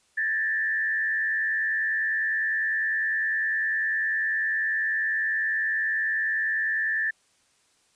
sine tone with frequency modulation, 1760 Hz, A6, in tune, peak -23 dBFS, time 0.17-7.11 s, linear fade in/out 10 ms, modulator 89.9 Hz, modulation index 0.78, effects white hiss -65 dBFS RMS until 7.95 s + resampled to 22050 Hz

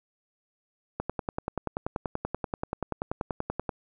click train, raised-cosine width 1 ms, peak -15 dBFS, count 29, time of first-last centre 1-3.692 s, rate 10.4 Hz, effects none

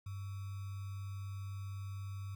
sine tone with sample-and-hold, 98 Hz, G2, in tune, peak -40 dBFS, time 0.06-2.35 s, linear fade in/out 5 ms, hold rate 1225 Hz, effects none

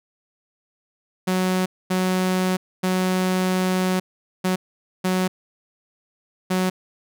sawtooth tone bursts at uneven times, 185 Hz, F#3, in tune, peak -15 dBFS, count 6, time 1.27-1.66 / 1.9-2.57 / 2.83-4 / 4.44-4.56 / 5.04-5.28 / 6.5-6.7 s, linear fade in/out 10 ms, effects none

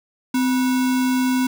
sine tone with sample-and-hold, 256.7 Hz, C4, 33 cents flat, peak -16 dBFS, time 0.34-1.47 s, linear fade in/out 5 ms, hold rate 1225 Hz, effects none

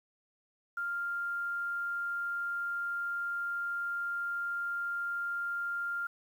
sine tone, 1396.9 Hz, F6, in tune, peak -32 dBFS, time 0.77-6.07 s, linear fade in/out 5 ms, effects 10-bit

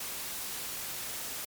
white noise, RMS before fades -38 dBFS, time 0-1.45 s, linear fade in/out 5 ms, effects MP3 96 kbps

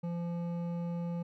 sine tone with hard clipping, 171.7 Hz, F3, 29 cents flat, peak -35 dBFS, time 0.03-1.23 s, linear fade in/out 10 ms, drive 10 dB, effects none

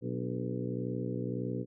harmonic tone with a mistuned harmonic, 61.74 Hz, B1, in tune, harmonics 2 / 3 / 4 / 5 / 6 / 7 / 8, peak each -37 / -39 / -40 / -41 / -42 / -42 / -43 dBFS, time 0.01-1.66 s, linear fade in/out 50 ms, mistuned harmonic 5, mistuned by -60 cents, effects none

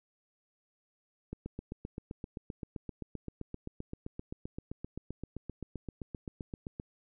click train, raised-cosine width 3 ms, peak -26 dBFS, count 43, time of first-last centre 1.33-6.799 s, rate 7.68 Hz, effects none

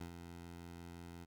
15% pulse tone with ADSR envelope, 85.8 Hz, F2, 30 cents flat, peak -37 dBFS, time 0-1.26 s, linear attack 9 ms, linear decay 97 ms, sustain -6 dB, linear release 30 ms, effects none

